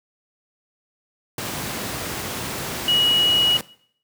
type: tone in noise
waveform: sine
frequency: 2910 Hz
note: F#7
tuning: 29 cents flat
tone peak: -16 dBFS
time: 2.88-3.57 s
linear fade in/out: 2 ms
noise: pink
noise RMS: -28 dBFS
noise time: 1.38-3.61 s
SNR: +9 dB
effects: noise-tail reverb RT60 0.6 s tail -19 dB re dry + high-pass 100 Hz 12 dB/octave